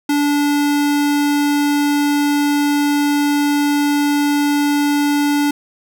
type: tone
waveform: square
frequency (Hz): 290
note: D4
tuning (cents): -22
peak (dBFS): -14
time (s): 0.09-5.51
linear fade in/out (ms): 5
effects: none